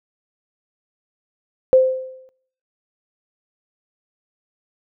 sine tone with exponential decay, 519 Hz, C5, 14 cents flat, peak -6 dBFS, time 1.73-2.29 s, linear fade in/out 0 ms, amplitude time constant 120 ms, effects noise-tail reverb RT60 0.7 s tail -25 dB re dry

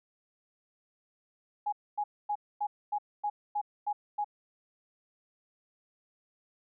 sine tone bursts, 830.6 Hz, G#5, in tune, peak -28 dBFS, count 9, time 1.66-4.245 s, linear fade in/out 10 ms, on 65 ms, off 250 ms, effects none

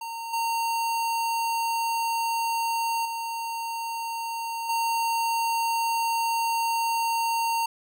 square tone with level steps, 919 Hz, A#5, 25 cents flat, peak -33 / -25 / -30 / -24 dBFS, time 0.01-7.66 s, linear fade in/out 5 ms, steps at 0.33 / 3.05 / 4.69 s, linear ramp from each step 5 ms, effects none

